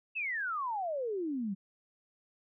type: exponential sweep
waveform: sine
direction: down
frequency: 2710 to 185 Hz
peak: -32 dBFS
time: 0.15-1.55 s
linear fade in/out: 20 ms
effects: none